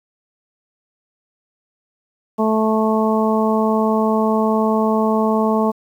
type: harmonic tone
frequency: 218.8 Hz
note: A3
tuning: 9 cents flat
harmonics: 1 / 2 / 3 / 4 / 5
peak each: -17 / -20 / -22 / -23 / -24 dBFS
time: 2.38-5.72 s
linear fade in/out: 20 ms
effects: 8-bit